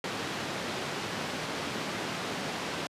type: band-pass noise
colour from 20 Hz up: pink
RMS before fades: -35 dBFS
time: 0.04-2.87 s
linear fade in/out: 2 ms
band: 160 to 4800 Hz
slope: 12 dB/octave
effects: high-pass 80 Hz 12 dB/octave + resampled to 32000 Hz